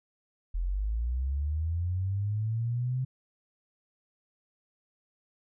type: linear sweep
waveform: sine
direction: up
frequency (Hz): 40.74 to 130.81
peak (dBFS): -27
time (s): 0.54-3.05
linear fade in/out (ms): 10
effects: none